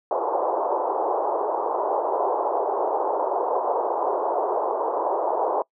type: band-pass noise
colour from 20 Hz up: white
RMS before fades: -24 dBFS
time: 0.11-5.62 s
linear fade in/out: 2 ms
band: 370 to 980 Hz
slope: 48 dB/octave
effects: noise-tail reverb RT60 0.1 s tail -24 dB re dry